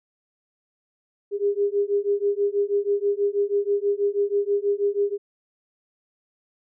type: beating tone pair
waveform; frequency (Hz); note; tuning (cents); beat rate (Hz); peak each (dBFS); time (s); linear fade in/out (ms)
sine; 402.2 / 408.4; G4 / G#4; +44 / -29; 6.2; -23; 1.31-5.18; 50
effects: none